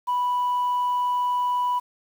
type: tone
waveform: sine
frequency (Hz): 986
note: B5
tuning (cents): -3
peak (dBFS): -19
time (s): 0.07-1.8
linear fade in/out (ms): 20
effects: tanh soft clip ceiling -18 dBFS + 8-bit